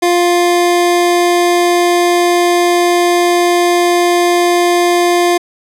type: tone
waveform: 25% pulse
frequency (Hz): 350.1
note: F4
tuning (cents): +4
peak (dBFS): -5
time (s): 0.02-5.38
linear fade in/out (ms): 10
effects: low-pass 12000 Hz 12 dB/octave